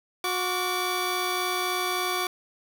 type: tone pair together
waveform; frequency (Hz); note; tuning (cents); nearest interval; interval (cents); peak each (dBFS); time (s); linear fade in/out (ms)
15% pulse; 363.2 / 1153.1; F#4 / D6; -32 / -32; octave + minor sixth; 2000; -22; 0.24-2.27; 2
effects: none